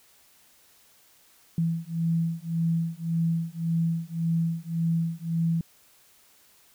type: beating tone pair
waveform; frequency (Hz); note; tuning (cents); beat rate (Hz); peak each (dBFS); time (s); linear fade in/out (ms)
sine; 164.81 / 166.61; E3 / E3; 0 / +19; 1.8; -27; 1.58-5.61; 2
effects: white hiss -59 dBFS RMS until 6.74 s